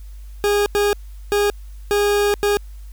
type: tone bursts at uneven times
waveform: 40% pulse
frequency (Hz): 410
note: G#4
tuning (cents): -22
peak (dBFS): -14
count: 5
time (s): 0.44-0.66 / 0.75-0.93 / 1.32-1.5 / 1.91-2.34 / 2.43-2.57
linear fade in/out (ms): 0
effects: added 50 Hz sine -33 dBFS peak until 2.92 s + white hiss -55 dBFS RMS until 2.92 s